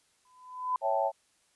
sine tone with exponential growth, 1007 Hz, B5, 33 cents sharp, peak -24 dBFS, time 0.25-0.76 s, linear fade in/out 2 ms, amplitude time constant 110 ms
sine chord, A dominant seventh, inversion first, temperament equal, 554.4 / 659.3 / 784 / 880 Hz, C#5 / E5 / G5 / A5, 0 / 0 / 0 / 0 cents, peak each -31 dBFS, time 0.81-1.12 s, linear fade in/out 50 ms
effects white hiss -69 dBFS RMS until 1.55 s + resampled to 24000 Hz

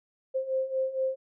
sine beating tone pair, 523.3 / 527.6 Hz, C5 / C5, 0 / +14 cents, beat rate 4.3 Hz, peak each -32 / -28 dBFS, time 0.34-1.16 s, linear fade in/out 20 ms, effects none

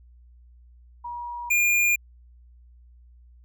sine / square tone pair in turn, 958 / 2414 Hz, A#5 / D7, +47 / +47 cents, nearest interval octave + major third, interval 1600 cents, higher second, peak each -31 / -19 dBFS, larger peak second, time 1.04-1.5 / 1.5-1.96 s, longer neither, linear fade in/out 10 ms, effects added 60 Hz sine -49 dBFS peak until 3.44 s

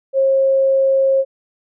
sine tone, 538 Hz, C5, 48 cents sharp, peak -11 dBFS, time 0.13-1.25 s, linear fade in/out 50 ms, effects none

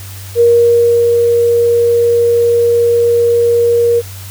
sine tone with ADSR envelope, 471.4 Hz, A#4, 19 cents sharp, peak -4 dBFS, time 0.35-4.02 s, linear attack 53 ms, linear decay 650 ms, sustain -3 dB, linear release 37 ms, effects added 96 Hz sine -27 dBFS peak until 4.3 s + white hiss -33 dBFS RMS until 4.3 s

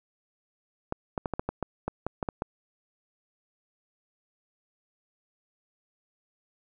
clicks, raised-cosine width 1 ms, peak -15 dBFS, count 12, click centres 0.924 / 1.178 / 1.258 / 1.337 / 1.395 / 1.49 / 1.627 / 1.88 / 2.066 / 2.228 / 2.288 / 2.421 s, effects none

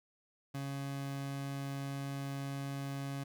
30% pulse tone, 138.59 Hz, C#3, in tune, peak -35 dBFS, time 0.54-3.24 s, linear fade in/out 10 ms, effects none

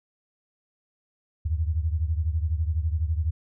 sine beating tone pair, 76.8 / 88.8 Hz, D#2 / F2, -22 / +29 cents, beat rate 12 Hz, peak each -24 / -28 dBFS, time 1.45-3.31 s, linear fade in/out 10 ms, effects none

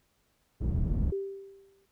pink low-pass noise, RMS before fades -28 dBFS, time 0.6-1.12 s, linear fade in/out 20 ms, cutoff 170 Hz, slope 12 dB/octave
sine tone with exponential decay, 392 Hz, G4, in tune, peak -27 dBFS, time 1.12-1.86 s, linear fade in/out 5 ms, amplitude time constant 160 ms
effects pink hiss -72 dBFS RMS until 1.91 s

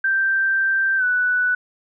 sine tone with pitch glide, 1568 to 1485.1 Hz, G6 to F#6, 0 to +6 cents, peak -16 dBFS, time 0.04-1.55 s, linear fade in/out 5 ms, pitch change -94 cents, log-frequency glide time 0.97-1.04 s, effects none

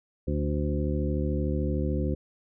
harmonic tone with a mistuned harmonic, 73.42 Hz, D2, in tune, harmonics 1 / 2 / 3 / 4 / 5 / 7, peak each -28 / -31 / -33 / -34 / -35 / -36 dBFS, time 0.27-2.15 s, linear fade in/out 10 ms, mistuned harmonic 5, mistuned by +15 cents, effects none

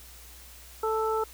harmonic tone, 440 Hz, A4, in tune, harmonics 1 / 2 / 3, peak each -27 / -31 / -31 dBFS, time 0.83-1.24 s, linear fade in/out 5 ms, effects added 60 Hz sine -50 dBFS peak until 1.33 s + white hiss -50 dBFS RMS until 1.33 s

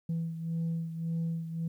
sine beating tone pair, 164.81 / 166.61 Hz, E3 / E3, 0 / +19 cents, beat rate 1.8 Hz, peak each -30 / -36 dBFS, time 0.09-1.68 s, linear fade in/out 5 ms, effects tanh soft clip ceiling -27 dBFS + 11-bit

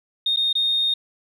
sine tone with dropouts, 3689 Hz, A#7, 19 cents flat, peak -17 dBFS, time 0.26-0.94 s, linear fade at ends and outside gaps 5 ms, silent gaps 0.362-0.37 / 0.529-0.552 s, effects tanh soft clip ceiling -13 dBFS

